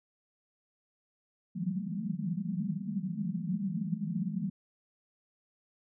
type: band-pass noise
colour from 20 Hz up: pink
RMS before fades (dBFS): -34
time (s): 1.55-4.5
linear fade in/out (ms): 5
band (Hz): 160 to 220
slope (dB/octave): 96
effects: none